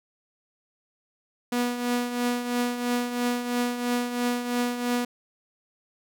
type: tone with tremolo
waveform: sawtooth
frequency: 243.4 Hz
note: B3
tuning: 25 cents flat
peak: -18 dBFS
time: 1.52-5.05 s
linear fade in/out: 5 ms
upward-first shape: triangle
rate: 3 Hz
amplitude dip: 65%
effects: none